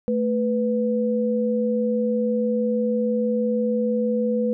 sine tone pair together, 220.6 / 494.4 Hz, A3 / B4, +5 / +2 cents, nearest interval octave + major second, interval 1397 cents, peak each -22 dBFS, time 0.08-4.53 s, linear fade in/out 0 ms, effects none

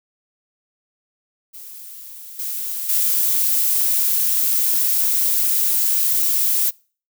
violet noise with level steps, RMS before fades -37 / -26 / -18 dBFS, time 1.53-6.71 s, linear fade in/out 20 ms, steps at 2.39 / 2.89 s, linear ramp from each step 2 ms, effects noise-tail reverb RT60 0.4 s tail -25 dB re dry

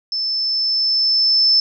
sine tone with level ramp, 5274 Hz, E8, in tune, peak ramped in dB -19 to -10 dBFS, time 0.12-1.6 s, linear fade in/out 2 ms, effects none

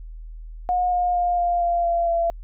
sine tone with pitch steps, 721 / 713.5 / 706.2 / 698.9 / 691.6 / 684.5 / 677.4 Hz, F#5 / F5 / F5 / F5 / F5 / F5 / E5, -45 / +37 / +19 / +1 / -17 / -35 / +47 cents, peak -18 dBFS, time 0.69-2.3 s, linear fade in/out 0 ms, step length 230 ms, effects added 40 Hz sine -34 dBFS peak until 2.43 s

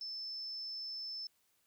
sine tone, 5274 Hz, E8, in tune, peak -40 dBFS, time 0.01-1.27 s, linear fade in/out 2 ms, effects white hiss -75 dBFS RMS until 1.66 s

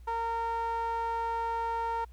sawtooth tone with band-pass filter, 460 Hz, A#4, 23 cents flat, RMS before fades -32 dBFS, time 0.07-2.05 s, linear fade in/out 10 ms, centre 950 Hz, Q 3.4, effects added 60 Hz sine -47 dBFS peak until 2.12 s + pink hiss -68 dBFS RMS until 2.12 s

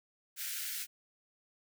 white high-pass noise, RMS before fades -39 dBFS, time 0.36-0.87 s, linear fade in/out 50 ms, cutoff 1400 Hz, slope 96 dB/octave, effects none

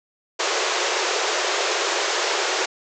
pink band-pass noise, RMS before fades -23 dBFS, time 0.39-2.66 s, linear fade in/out 10 ms, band 350 to 7400 Hz, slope 96 dB/octave, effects none

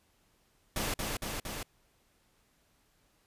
pink noise with echo, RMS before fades -33 dBFS, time 0.76-0.94 s, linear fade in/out 2 ms, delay 230 ms, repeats 3, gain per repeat -2 dB, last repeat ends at 1.63 s, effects pink hiss -70 dBFS RMS until 3.26 s + resampled to 32000 Hz

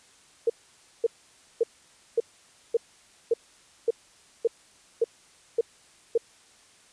sine tone bursts, 462.1 Hz, A#4, 15 cents flat, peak -18 dBFS, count 11, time 0.47-6.178 s, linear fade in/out 5 ms, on 28 ms, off 540 ms, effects white hiss -57 dBFS RMS until 6.92 s + resampled to 22050 Hz

